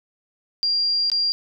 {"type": "tone with dropouts", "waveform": "sine", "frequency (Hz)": 4770, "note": "D8", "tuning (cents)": 26, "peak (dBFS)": -18, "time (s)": [0.63, 1.32], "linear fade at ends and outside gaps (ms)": 0, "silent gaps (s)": [1.1, 1.117], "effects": []}